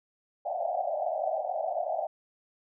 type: band-pass noise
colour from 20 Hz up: pink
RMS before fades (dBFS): -31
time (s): 0.45-2.07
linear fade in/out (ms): 5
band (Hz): 590 to 780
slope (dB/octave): 96
effects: none